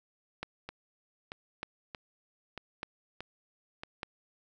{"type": "two click trains", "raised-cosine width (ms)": 0.3, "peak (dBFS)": [-20, -24], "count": [4, 6], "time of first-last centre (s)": [[0.43, 4.031], [0.69, 3.835]], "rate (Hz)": [0.833, 1.59], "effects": []}